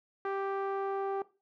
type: tone with low-pass filter sweep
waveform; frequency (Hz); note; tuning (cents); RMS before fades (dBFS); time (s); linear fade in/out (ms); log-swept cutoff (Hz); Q
sawtooth; 392; G4; 0; -34; 0.25-1.22; 2; 1400 to 930; 1.7
effects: noise-tail reverb RT60 0.3 s tail -17 dB re dry